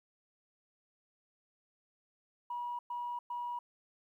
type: tone bursts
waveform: sine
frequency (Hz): 965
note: B5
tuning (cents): -40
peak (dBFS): -35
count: 3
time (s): 2.5-3.59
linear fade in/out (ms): 5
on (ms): 290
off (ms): 110
effects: tanh soft clip ceiling -31 dBFS + 12-bit